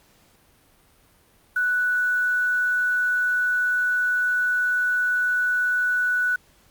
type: tone with quantisation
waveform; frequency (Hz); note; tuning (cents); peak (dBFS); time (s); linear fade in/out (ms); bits
sine; 1481; F#6; +1; -19; 1.56-6.36; 5; 7
effects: pink hiss -58 dBFS RMS until 6.7 s + Opus 48 kbps